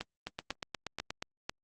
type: two click trains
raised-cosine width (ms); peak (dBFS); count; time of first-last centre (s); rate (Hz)
0.2; -19 / -18; 9 / 4; 0.27-1.225 / 0.01-1.495; 8.38 / 2.02
effects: Opus 24 kbps